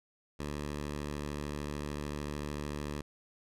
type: tone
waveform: 10% pulse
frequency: 73.42 Hz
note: D2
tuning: in tune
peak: -28 dBFS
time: 0.39-3.02 s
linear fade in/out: 10 ms
effects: low-pass 11000 Hz 12 dB/octave